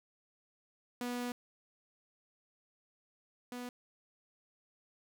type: tone pair in turn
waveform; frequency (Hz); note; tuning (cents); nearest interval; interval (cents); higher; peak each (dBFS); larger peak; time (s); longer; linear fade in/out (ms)
sawtooth; 244.4 / 246; B3 / B3; -18 / -7; unison; 11; second; -32 / -37; first; 1.01-1.32 / 3.52-3.69; first; 2
effects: none